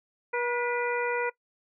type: harmonic tone with a mistuned harmonic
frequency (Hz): 482.2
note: B4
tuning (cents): -41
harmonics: 1 / 2 / 3 / 4 / 5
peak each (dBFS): -29 / -32 / -34 / -35 / -36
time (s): 0.33-1.3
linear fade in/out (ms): 10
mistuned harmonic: 4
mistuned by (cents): +50
effects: noise-tail reverb RT60 0.1 s tail -20 dB re dry